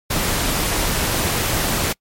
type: noise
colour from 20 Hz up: pink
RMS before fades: -20 dBFS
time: 0.1-1.93 s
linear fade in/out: 10 ms
effects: noise-tail reverb RT60 0.1 s tail -26 dB re dry + MP3 64 kbps